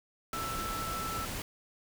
sine tone in noise, 1325 Hz, E6, 9 cents sharp, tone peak -36 dBFS, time 0.33-1.25 s, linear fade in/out 2 ms, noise pink, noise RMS -38 dBFS, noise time 0.33-1.42 s, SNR -1 dB, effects none

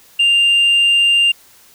sine tone, 2794 Hz, F7, in tune, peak -7 dBFS, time 0.19-1.32 s, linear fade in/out 10 ms, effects tanh soft clip ceiling -8 dBFS + white hiss -47 dBFS RMS until 1.74 s

